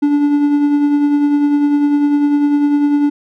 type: tone with tremolo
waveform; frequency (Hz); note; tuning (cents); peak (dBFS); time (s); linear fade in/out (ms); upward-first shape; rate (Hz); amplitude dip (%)
triangle; 290.1; D4; -21; -6; 0.02-3.1; 10; triangle; 10; 45
effects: none